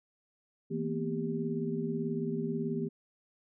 sine tone cluster, 161.7 / 228.2 / 246.5 / 395.4 Hz, E3 / A#3 / B3 / G4, -33 / -37 / -3 / +15 cents, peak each -36 / -36 / -37 / -36 dBFS, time 0.7-2.89 s, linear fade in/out 20 ms, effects none

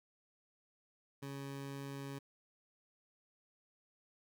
20% pulse tone, 138.59 Hz, C#3, in tune, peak -38 dBFS, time 1.22-2.19 s, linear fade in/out 10 ms, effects none

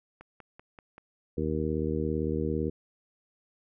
click train, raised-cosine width 0.5 ms, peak -32 dBFS, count 5, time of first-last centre 0.21-0.981 s, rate 5.19 Hz
harmonic tone, 77.78 Hz, D#2, in tune, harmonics 1 / 2 / 3 / 4 / 5 / 6, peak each -34 / -34 / -34 / -34 / -34 / -34 dBFS, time 1.37-2.7 s, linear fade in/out 10 ms
effects none

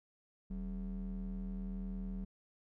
triangle ring-modulated tone, 115.5 Hz, A#2, 16 cents flat, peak -33 dBFS, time 0.5-2.25 s, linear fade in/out 10 ms, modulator 74.9 Hz, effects none

